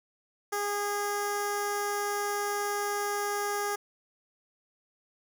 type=tone with notch filter; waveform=10% pulse; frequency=409.6 Hz; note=G#4; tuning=24 cents flat; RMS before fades=-31 dBFS; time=0.52-3.76 s; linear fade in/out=10 ms; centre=2600 Hz; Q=1.1; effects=none